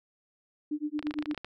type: tone with tremolo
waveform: sine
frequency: 299.3 Hz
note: D4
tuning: 33 cents sharp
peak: -27 dBFS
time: 0.71-1.34 s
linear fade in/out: 5 ms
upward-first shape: sine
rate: 8.8 Hz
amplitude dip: 100%
type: clicks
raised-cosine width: 0.3 ms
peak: -22 dBFS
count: 12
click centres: 0.992 / 1.027 / 1.069 / 1.109 / 1.14 / 1.188 / 1.225 / 1.258 / 1.312 / 1.346 / 1.377 / 1.446 s
effects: none